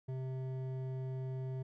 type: tone with hard clipping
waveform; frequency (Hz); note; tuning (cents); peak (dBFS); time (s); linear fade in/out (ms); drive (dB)
triangle; 130.6; C3; -3; -39; 0.08-1.63; 10; 14
effects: none